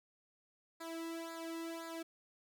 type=tone with flanger; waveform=sawtooth; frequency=330 Hz; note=E4; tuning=2 cents sharp; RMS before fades=-44 dBFS; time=0.8-2.03 s; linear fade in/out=10 ms; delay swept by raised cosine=0.34 to 1.34 ms; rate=1.9 Hz; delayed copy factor=-0.9; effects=none